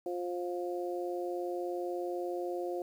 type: harmonic tone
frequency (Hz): 176.6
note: F3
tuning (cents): +20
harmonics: 2 / 3 / 4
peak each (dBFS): -35 / -39 / -41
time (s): 0.06-2.82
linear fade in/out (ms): 2
effects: 10-bit